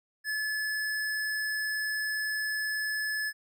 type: tone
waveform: square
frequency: 1721 Hz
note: A6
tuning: 39 cents flat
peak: -30 dBFS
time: 0.24-3.33 s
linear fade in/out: 50 ms
effects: none